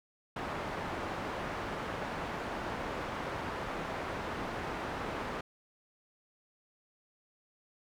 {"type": "low-pass noise", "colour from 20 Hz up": "white", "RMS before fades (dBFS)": -38, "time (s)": [0.36, 5.41], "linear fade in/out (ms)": 5, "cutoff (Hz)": 1200, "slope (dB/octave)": 12, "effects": []}